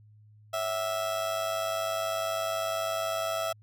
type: tone with amplitude modulation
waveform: 30% pulse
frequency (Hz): 658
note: E5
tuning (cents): -3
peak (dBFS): -23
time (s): 0.53-3.53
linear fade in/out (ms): 10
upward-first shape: sine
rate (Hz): 100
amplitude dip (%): 65
effects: added 106 Hz sine -53 dBFS peak until 3.62 s